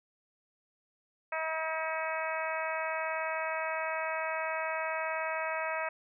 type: harmonic tone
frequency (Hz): 319.5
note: D#4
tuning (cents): +46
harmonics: 2 / 3 / 4 / 5 / 6 / 7 / 8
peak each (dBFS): -36 / -38 / -39 / -40 / -41 / -41 / -42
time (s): 1.32-5.89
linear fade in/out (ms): 5
effects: none